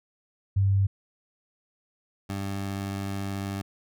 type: tone pair in turn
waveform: sine / 20% pulse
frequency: 98 / 98.47 Hz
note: G2 / G2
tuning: 0 / +8 cents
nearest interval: unison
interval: 8 cents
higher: second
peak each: -19 / -25 dBFS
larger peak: first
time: 0.56-0.87 / 2.29-3.62 s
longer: second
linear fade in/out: 10 ms
effects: none